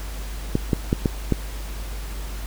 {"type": "clicks", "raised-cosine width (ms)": 3, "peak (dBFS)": -5, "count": 5, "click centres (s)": [0.554, 0.732, 0.929, 1.058, 1.323], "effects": ["added 50 Hz sine -29 dBFS peak until 2.46 s", "pink hiss -39 dBFS RMS until 2.46 s"]}